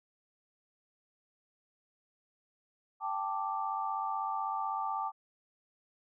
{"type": "chord", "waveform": "sine", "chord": "G suspended second", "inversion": "none", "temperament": "equal", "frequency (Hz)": [784, 880, 1174.7], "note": ["G5", "A5", "D6"], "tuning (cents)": [0, 0, 0], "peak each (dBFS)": [-37, -36, -36], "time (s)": [3, 5.12], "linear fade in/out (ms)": 50, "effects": []}